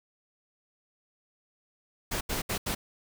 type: noise bursts at uneven times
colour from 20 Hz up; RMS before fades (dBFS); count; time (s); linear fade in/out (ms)
pink; -31; 4; 2.11-2.21 / 2.29-2.42 / 2.49-2.58 / 2.66-2.75; 10
effects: none